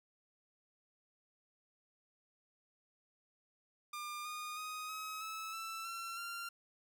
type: tone with pitch steps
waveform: sawtooth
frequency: 1200 / 1224.5 / 1249.5 / 1275 / 1301.1 / 1327.6 / 1354.8 / 1382.4 Hz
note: D6 / D#6 / D#6 / D#6 / E6 / E6 / E6 / F6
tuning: +37 / -28 / +7 / +42 / -23 / +12 / +47 / -18 cents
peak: -38 dBFS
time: 3.93-6.49 s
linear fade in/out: 5 ms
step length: 320 ms
effects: none